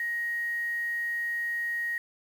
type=tone with quantisation; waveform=sine; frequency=1880 Hz; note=A#6; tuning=14 cents sharp; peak=-28 dBFS; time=0-1.98 s; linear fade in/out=2 ms; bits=8; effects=none